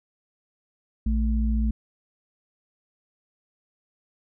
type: tone pair together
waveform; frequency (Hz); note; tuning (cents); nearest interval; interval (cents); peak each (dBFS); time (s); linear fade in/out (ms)
sine; 57.34 / 220; A#1 / A3; -28 / 0; octave + major seventh; 2328; -21 / -27; 1.06-1.71; 5
effects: none